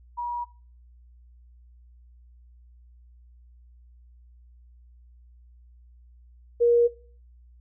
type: tone pair in turn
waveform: sine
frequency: 960 / 474.2 Hz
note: B5 / A#4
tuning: -49 / +30 cents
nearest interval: octave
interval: 1221 cents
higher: first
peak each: -27 / -16 dBFS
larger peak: second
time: 0.17-0.45 / 6.6-6.88 s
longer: neither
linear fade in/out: 20 ms
effects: noise-tail reverb RT60 0.4 s tail -18 dB re dry + added 60 Hz sine -50 dBFS peak until 7.6 s